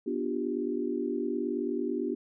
sine chord, G dominant seventh, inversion first, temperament just, 245 / 294 / 352.8 / 392 Hz, B3 / D4 / F4 / G4, -14 / +2 / +18 / 0 cents, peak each -34 dBFS, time 0.06-2.15 s, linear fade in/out 10 ms, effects none

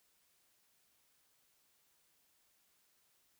silence, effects white hiss -74 dBFS RMS until 3.39 s

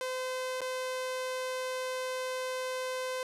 sawtooth tone with dropouts, 513 Hz, C5, 34 cents flat, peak -29 dBFS, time 0.01-3.23 s, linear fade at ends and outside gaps 1 ms, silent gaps 0.607-0.616 s, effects low-pass 11000 Hz 12 dB/octave

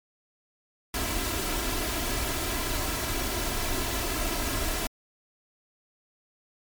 pink noise with comb filter, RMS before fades -29 dBFS, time 0.94-4.87 s, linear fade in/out 2 ms, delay 3 ms, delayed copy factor +0.6, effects MP3 96 kbps

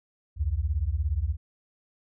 sine beating tone pair, 66 / 83 Hz, C2 / E2, +16 / +12 cents, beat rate 17 Hz, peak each -27 dBFS, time 0.36-1.37 s, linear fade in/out 50 ms, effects none

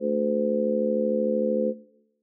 harmonic tone, 73.2 Hz, D2, 5 cents flat, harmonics 3 / 4 / 5 / 6 / 7, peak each -28 / -34 / -31 / -30 / -25 dBFS, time 0-1.74 s, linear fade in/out 50 ms, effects noise-tail reverb RT60 0.8 s tail -19 dB re dry

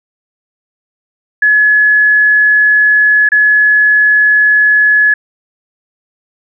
sine tone with dropouts, 1700 Hz, G#6, 40 cents sharp, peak -5 dBFS, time 1.42-5.14 s, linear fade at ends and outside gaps 5 ms, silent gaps 3.29-3.318 s, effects none

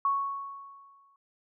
sine tone with exponential decay, 1108.7 Hz, C#6, in tune, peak -22 dBFS, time 0.05-1.16 s, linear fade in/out 2 ms, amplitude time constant 240 ms, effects none

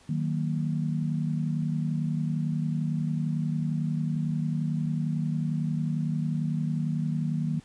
sine chord, D# minor, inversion none, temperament just, 155.56 / 186.68 / 233.3 Hz, D#3 / F#3 / A#3, 0 / +16 / +2 cents, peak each -27 / -33 / -32 dBFS, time 0.09-7.6 s, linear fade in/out 5 ms, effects pink hiss -57 dBFS RMS until 7.64 s + resampled to 22050 Hz

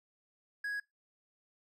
triangle tone, 1661.2 Hz, G#6, in tune, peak -32 dBFS, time 0.64-0.8 s, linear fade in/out 5 ms, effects noise-tail reverb RT60 0.2 s tail -23 dB re dry + MP3 64 kbps

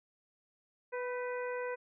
harmonic tone with a mistuned harmonic, 493.9 Hz, B4, in tune, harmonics 1 / 2 / 3 / 4 / 5, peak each -36 / -43 / -45 / -47 / -51 dBFS, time 0.92-1.76 s, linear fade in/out 20 ms, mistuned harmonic 3, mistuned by +45 cents, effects none

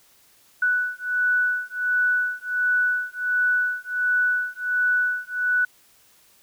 sine beating tone pair, 1482 / 1483.4 Hz, F#6 / F#6, +2 / +4 cents, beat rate 1.4 Hz, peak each -23 dBFS, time 0.62-5.65 s, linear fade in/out 5 ms, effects white hiss -57 dBFS RMS until 6.42 s

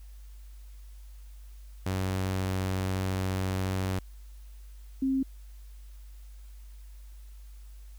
sawtooth / sine tone pair in turn, 94.3 / 266.7 Hz, F#2 / C4, +33 / +33 cents, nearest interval octave + tritone, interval 1800 cents, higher second, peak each -24 dBFS, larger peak neither, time 1.86-3.99 / 5.02-5.23 s, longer first, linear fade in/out 5 ms, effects added 50 Hz sine -44 dBFS peak until 7.98 s + white hiss -63 dBFS RMS until 7.98 s

